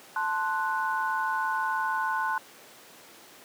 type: chord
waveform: sine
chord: F# diminished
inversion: first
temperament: equal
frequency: 880 / 1046.5 / 1480 Hz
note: A5 / C6 / F#6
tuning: 0 / 0 / 0 cents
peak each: -30 dBFS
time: 0.16-2.38 s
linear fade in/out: 2 ms
effects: pink hiss -50 dBFS RMS until 3.44 s + high-pass 300 Hz 12 dB/octave